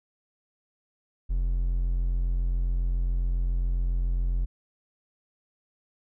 triangle tone, 43.65 Hz, F1, in tune, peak -21 dBFS, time 1.29-4.46 s, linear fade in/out 20 ms, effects none

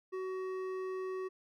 sine tone with hard clipping, 375 Hz, F#4, 23 cents sharp, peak -38 dBFS, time 0.12-1.29 s, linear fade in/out 20 ms, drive 10 dB, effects none

